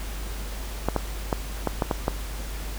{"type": "clicks", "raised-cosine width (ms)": 1, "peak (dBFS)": -8, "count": 7, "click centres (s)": [0.886, 0.963, 1.328, 1.673, 1.822, 1.912, 2.081], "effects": ["added 50 Hz sine -31 dBFS peak until 2.78 s", "pink hiss -39 dBFS RMS until 2.78 s"]}